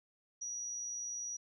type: tone with amplitude modulation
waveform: sine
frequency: 5790 Hz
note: F#8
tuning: 38 cents flat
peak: -37 dBFS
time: 0.41-1.37 s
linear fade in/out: 10 ms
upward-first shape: sine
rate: 120 Hz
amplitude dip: 30%
effects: none